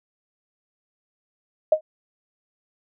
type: tone with exponential decay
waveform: sine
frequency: 622.3 Hz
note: D#5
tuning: in tune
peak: -9 dBFS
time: 1.72-1.81 s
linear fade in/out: 5 ms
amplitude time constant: 19 ms
effects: none